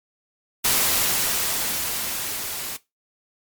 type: noise with level ramp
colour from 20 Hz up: white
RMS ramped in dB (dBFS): -19 to -31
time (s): 0.64-2.77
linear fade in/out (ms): 10
effects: noise-tail reverb RT60 0.2 s tail -18 dB re dry + MP3 96 kbps